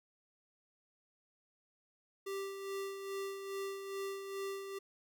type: tone with tremolo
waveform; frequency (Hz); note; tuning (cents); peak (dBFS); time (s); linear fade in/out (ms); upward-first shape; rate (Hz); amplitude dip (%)
square; 392; G4; 0; -38; 2.26-4.79; 10; sine; 2.4; 50
effects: none